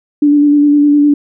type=tone with vibrato; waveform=sine; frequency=291.5 Hz; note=D4; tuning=13 cents flat; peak=-5 dBFS; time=0.22-1.14 s; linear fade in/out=5 ms; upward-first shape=square; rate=9.8 Hz; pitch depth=16 cents each way; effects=none